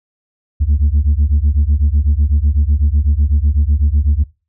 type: beating tone pair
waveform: sine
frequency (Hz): 69.4 / 77.4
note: C#2 / D#2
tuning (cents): +3 / -9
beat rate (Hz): 8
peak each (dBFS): -11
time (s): 0.6-4.24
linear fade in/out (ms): 20
effects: noise-tail reverb RT60 0.3 s tail -21 dB re dry + tanh soft clip ceiling -7 dBFS